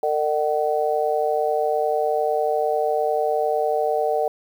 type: harmonic tone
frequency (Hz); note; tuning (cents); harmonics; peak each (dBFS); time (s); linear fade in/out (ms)
151.2; D#3; -49; 3 / 4 / 5; -23 / -23 / -23; 0.03-4.28; 2
effects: 8-bit